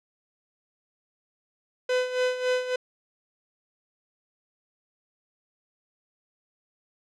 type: tone with tremolo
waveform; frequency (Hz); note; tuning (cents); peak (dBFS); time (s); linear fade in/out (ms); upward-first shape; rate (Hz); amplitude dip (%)
45% pulse; 504; B4; +35; -21; 1.89-2.76; 5; sine; 3.6; 70
effects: low-pass 5000 Hz 12 dB/octave